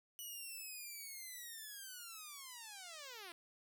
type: linear sweep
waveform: 5% pulse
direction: down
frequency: 2960 to 328 Hz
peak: -38 dBFS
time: 0.19-3.32 s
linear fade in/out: 0 ms
effects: none

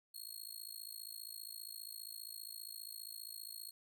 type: tone with amplitude modulation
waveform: 15% pulse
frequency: 4296 Hz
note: C8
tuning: 45 cents sharp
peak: -36 dBFS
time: 0.14-3.71 s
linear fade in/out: 10 ms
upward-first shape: sine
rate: 55 Hz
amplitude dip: 100%
effects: none

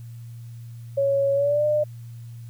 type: tone with pitch glide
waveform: sine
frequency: 554.4 to 601.1 Hz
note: C#5 to D5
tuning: 0 to +40 cents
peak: -18 dBFS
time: 0.97-1.84 s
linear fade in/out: 10 ms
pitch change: +140 cents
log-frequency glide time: 1.34-1.65 s
effects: added 117 Hz sine -36 dBFS peak until 2.49 s + white hiss -59 dBFS RMS until 2.49 s

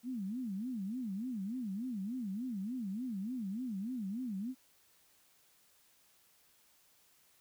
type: tone with vibrato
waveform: sine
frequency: 221.7 Hz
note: A3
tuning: 13 cents sharp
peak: -36 dBFS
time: 0.03-4.55 s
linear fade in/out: 50 ms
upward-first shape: sine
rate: 3.4 Hz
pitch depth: 280 cents each way
effects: white hiss -68 dBFS RMS until 7.4 s

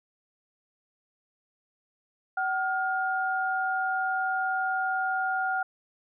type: tone pair together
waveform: sine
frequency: 758 / 1417.7 Hz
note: F#5 / F6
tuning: +42 / +26 cents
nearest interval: major seventh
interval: 1084 cents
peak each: -28 dBFS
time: 2.37-5.63 s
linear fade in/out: 5 ms
effects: none

